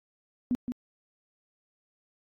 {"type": "tone with echo", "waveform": "sine", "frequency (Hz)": 246.9, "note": "B3", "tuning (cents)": 0, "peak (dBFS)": -23, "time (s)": [0.51, 0.55], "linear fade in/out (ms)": 0, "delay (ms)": 170, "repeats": 1, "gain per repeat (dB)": -6, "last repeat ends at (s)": 0.72, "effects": ["AAC 48 kbps"]}